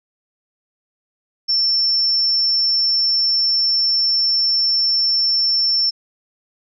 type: tone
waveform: sine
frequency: 5390 Hz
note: E8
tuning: 38 cents sharp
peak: -14 dBFS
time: 1.48-5.91 s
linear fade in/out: 20 ms
effects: none